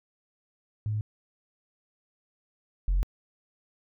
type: tone pair in turn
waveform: sine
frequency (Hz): 106.7 / 44.86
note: G#2 / F1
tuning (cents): +47 / +47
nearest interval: octave + minor third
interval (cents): 1500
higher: first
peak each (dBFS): -26 / -20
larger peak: second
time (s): 0.86-1.01 / 2.88-3.03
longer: neither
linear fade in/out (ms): 0
effects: tanh soft clip ceiling -19 dBFS